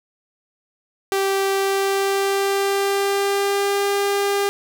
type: tone with pitch glide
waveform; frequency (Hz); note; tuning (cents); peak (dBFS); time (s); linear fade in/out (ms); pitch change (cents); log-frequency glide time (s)
sawtooth; 390.4 to 401.1; G4 to G4; -7 to +40; -14; 1.12-4.49; 0; +47; 1.54-3.89
effects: none